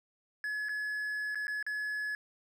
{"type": "tone with dropouts", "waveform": "triangle", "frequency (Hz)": 1700, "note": "G#6", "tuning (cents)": 40, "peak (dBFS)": -31, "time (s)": [0.44, 2.15], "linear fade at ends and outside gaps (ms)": 1, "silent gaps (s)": [[0.686, 0.692], [1.347, 1.355], [1.47, 1.48], [1.627, 1.665]], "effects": []}